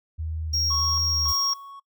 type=tone with vibrato; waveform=sine; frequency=77.78 Hz; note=D#2; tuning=in tune; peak=-27 dBFS; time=0.18-1.33 s; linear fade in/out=20 ms; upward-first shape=square; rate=1.6 Hz; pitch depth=40 cents each way
type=tone; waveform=triangle; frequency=5588 Hz; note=F8; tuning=in tune; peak=-21 dBFS; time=0.53-1.54 s; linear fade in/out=10 ms
type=tone with tremolo; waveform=triangle; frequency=1109 Hz; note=C#6; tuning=in tune; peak=-27 dBFS; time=0.7-1.8 s; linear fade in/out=10 ms; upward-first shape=square; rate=1.8 Hz; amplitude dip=70%
type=noise with exponential decay; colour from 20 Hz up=violet; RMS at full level=-32 dBFS; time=1.28-1.72 s; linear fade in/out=5 ms; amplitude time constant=95 ms
effects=noise-tail reverb RT60 0.1 s tail -23 dB re dry